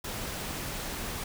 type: noise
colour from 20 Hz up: pink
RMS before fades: -36 dBFS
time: 0.04-1.24 s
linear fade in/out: 5 ms
effects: none